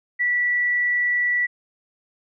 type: tone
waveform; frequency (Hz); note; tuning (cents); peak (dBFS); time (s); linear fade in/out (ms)
sine; 1955; B6; -18; -18; 0.19-1.47; 20
effects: none